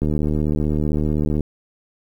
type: click train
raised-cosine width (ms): 3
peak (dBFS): -9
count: 106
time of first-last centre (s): 0.02-1.407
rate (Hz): 75.7
effects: 8-bit

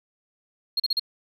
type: tone bursts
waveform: sine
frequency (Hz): 4266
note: C8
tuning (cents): +33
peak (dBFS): -18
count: 4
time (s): 0.77-0.996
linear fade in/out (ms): 5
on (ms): 28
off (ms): 38
effects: tanh soft clip ceiling -19 dBFS

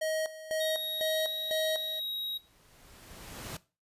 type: tone with tremolo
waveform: square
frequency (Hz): 631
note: D#5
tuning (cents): +24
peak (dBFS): -30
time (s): 0.01-2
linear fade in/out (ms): 10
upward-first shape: square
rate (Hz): 2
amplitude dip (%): 80
type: tone with pitch glide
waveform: square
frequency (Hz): 3764 to 3812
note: A#7 to A#7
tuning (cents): +16 to +38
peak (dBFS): -34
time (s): 0.6-2.38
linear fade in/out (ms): 10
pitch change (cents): +22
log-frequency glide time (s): 0.71-1.33
type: noise with exponential growth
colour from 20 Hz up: pink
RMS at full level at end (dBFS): -39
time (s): 1.91-3.57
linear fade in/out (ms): 5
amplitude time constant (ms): 360
effects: noise-tail reverb RT60 0.3 s tail -18 dB re dry + resampled to 32000 Hz

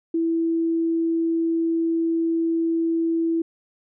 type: tone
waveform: sine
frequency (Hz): 330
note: E4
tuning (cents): +2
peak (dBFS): -19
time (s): 0.14-3.42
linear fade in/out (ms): 5
effects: none

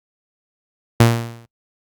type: tone with exponential decay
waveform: sawtooth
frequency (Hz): 116.54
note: A#2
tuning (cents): 0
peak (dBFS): -3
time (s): 1-1.46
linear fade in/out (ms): 5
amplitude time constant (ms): 100
effects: noise-tail reverb RT60 0.1 s tail -25 dB re dry + Opus 48 kbps

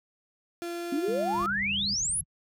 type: tone with pitch glide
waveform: 35% pulse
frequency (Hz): 343.5 to 346.7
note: F4 to F4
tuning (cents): -29 to -13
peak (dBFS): -31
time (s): 0.62-1.46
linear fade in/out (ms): 0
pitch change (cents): +16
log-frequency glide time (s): 0.73-1.11
type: exponential sweep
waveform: sine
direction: up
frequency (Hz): 261.6 to 11340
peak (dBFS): -26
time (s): 0.92-2.21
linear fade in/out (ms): 5
type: tone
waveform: sine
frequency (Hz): 199.4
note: G3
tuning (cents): +30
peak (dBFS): -35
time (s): 1.08-1.94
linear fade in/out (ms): 2
type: low-pass noise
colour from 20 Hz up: pink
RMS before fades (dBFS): -41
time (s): 1.33-2.24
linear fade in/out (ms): 20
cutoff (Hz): 170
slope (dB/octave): 48
effects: high-pass 60 Hz 12 dB/octave

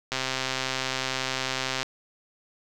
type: click train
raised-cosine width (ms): 0.2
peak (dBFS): -10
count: 225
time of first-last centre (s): 0.12-1.83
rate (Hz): 131
effects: none

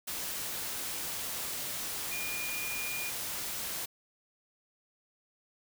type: tone in noise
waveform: sine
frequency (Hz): 2426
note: D#7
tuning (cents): -44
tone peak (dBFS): -37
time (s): 2.11-3.1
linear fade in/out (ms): 10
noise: white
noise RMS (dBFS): -37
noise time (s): 0.07-3.86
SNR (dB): -3
effects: none

